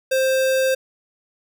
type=tone; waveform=square; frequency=526 Hz; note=C5; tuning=9 cents sharp; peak=-17 dBFS; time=0.11-0.75 s; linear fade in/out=10 ms; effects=none